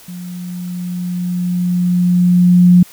sine tone with level ramp, 178.2 Hz, F3, 35 cents sharp, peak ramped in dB -26 to -3 dBFS, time 0.08-2.83 s, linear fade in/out 5 ms, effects white hiss -41 dBFS RMS until 2.92 s

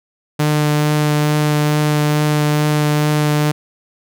sawtooth tone with vibrato, 150 Hz, D3, 37 cents sharp, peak -9 dBFS, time 0.39-3.52 s, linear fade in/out 10 ms, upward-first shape triangle, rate 2.3 Hz, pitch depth 11 cents each way, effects none

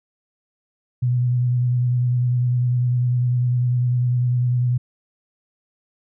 sine tone with vibrato, 123.47 Hz, B2, in tune, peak -16 dBFS, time 1.02-4.78 s, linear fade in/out 10 ms, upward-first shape triangle, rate 10 Hz, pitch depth 30 cents each way, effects none

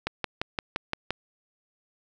click train, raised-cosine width 0.3 ms, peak -11 dBFS, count 7, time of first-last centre 0.07-1.106 s, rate 5.79 Hz, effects none

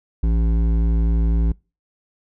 sine tone with hard clipping, 56 Hz, A1, 31 cents sharp, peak -17 dBFS, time 0.23-1.52 s, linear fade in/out 5 ms, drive 11 dB, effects noise-tail reverb RT60 0.3 s tail -25 dB re dry

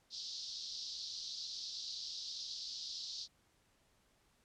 white band-pass noise, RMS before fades -45 dBFS, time 0.1-3.28 s, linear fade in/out 50 ms, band 3800 to 5300 Hz, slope 48 dB/octave, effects pink hiss -73 dBFS RMS until 4.44 s + low-pass 11000 Hz 12 dB/octave

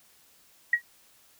sine tone with exponential decay, 1907 Hz, A#6, 39 cents sharp, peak -15 dBFS, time 0.73-0.82 s, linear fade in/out 5 ms, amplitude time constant 18 ms, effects white hiss -60 dBFS RMS until 1.39 s

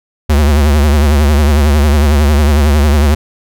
square tone with vibrato, 73.42 Hz, D2, in tune, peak -7 dBFS, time 0.29-3.15 s, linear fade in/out 10 ms, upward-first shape triangle, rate 11 Hz, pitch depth 120 cents each way, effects none

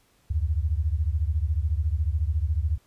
sine beating tone pair, 72.3 / 86.3 Hz, D2 / F2, -27 / -20 cents, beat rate 14 Hz, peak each -24 / -26 dBFS, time 0.3-2.78 s, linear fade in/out 10 ms, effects pink hiss -64 dBFS RMS until 2.86 s + resampled to 32000 Hz

